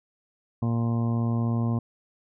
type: harmonic tone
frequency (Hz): 116.54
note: A#2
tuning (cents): 0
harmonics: 1 / 2 / 3 / 4 / 5 / 6 / 7 / 8 / 9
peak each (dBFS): -24 / -27 / -39 / -42 / -43 / -42 / -46 / -47 / -42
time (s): 0.62-1.79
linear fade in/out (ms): 5
effects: none